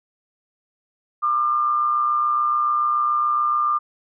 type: tone with amplitude modulation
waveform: sine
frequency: 1199 Hz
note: D6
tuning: 36 cents sharp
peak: -15 dBFS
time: 1.22-3.79 s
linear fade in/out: 20 ms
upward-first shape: sine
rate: 127 Hz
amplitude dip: 45%
effects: none